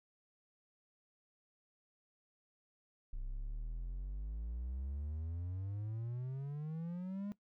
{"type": "exponential sweep", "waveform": "triangle", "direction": "up", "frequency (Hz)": [30.87, 207.7], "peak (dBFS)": -37, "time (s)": [3.13, 7.32], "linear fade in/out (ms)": 0, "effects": ["noise-tail reverb RT60 0.1 s tail -18 dB re dry"]}